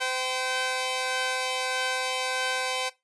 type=tone pair together; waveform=10% pulse; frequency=514 / 771.8 Hz; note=C5 / G5; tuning=-31 / -27 cents; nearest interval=perfect fifth; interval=704 cents; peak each=-21 / -21 dBFS; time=0-2.9 s; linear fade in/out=20 ms; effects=noise-tail reverb RT60 0.2 s tail -18 dB re dry + resampled to 24000 Hz